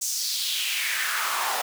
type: noise with high-pass filter sweep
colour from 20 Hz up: pink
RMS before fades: -27 dBFS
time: 0.01-1.62 s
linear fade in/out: 10 ms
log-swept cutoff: 6700 to 760 Hz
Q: 2.9
effects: none